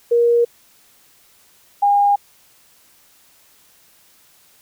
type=tone pair in turn; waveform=sine; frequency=472.6 / 811 Hz; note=A#4 / G#5; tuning=+24 / -41 cents; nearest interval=major sixth; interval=935 cents; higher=second; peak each=-11 dBFS; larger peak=neither; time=0.11-0.45 / 1.82-2.16 s; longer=neither; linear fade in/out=10 ms; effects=white hiss -53 dBFS RMS until 4.61 s